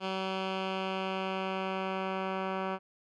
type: tone with low-pass filter sweep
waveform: 10% pulse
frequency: 190 Hz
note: F#3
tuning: 46 cents sharp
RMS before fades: -34 dBFS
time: 0-2.79 s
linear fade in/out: 50 ms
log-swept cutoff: 3500 to 1900 Hz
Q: 1.7
effects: none